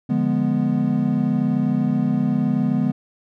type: chord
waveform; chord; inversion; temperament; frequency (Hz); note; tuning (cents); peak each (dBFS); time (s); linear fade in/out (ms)
triangle; D diminished seventh; none; equal; 146.83 / 174.61 / 207.7 / 246.9; D3 / F3 / Ab3 / Cb4; 0 / 0 / 0 / 0; -22 / -24 / -20 / -19; 0.09-2.92; 10
effects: none